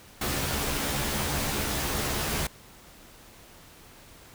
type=noise with comb filter; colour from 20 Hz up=pink; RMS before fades=-29 dBFS; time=0.21-2.47 s; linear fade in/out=5 ms; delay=14 ms; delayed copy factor=+0.8; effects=pink hiss -51 dBFS RMS until 4.34 s